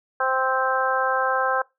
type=harmonic tone; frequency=261.6 Hz; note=C4; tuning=in tune; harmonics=2 / 3 / 4 / 5 / 6; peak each=-26 / -26 / -26 / -26 / -26 dBFS; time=0.2-1.62 s; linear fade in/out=5 ms; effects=noise-tail reverb RT60 0.2 s tail -21 dB re dry